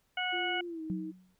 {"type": "harmonic tone", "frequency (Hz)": 732, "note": "F#5", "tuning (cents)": -19, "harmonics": [1, 2, 3, 4], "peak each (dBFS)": [-36, -36, -36, -36], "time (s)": [0.17, 0.61], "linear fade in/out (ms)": 5}
{"type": "tone with pitch glide", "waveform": "sine", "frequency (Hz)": [349.2, 316.5], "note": ["F4", "D#4"], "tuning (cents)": [0, 30], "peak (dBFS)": -37, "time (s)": [0.32, 1.12], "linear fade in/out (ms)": 20, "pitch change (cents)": -170, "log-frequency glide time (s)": [0.66, 0.82]}
{"type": "tone with exponential decay", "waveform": "sine", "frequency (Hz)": 184.3, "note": "F#3", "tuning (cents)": -7, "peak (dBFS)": -29, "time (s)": [0.9, 1.35], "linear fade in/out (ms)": 0, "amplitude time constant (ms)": 97}
{"effects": ["pink hiss -74 dBFS RMS until 1.39 s"]}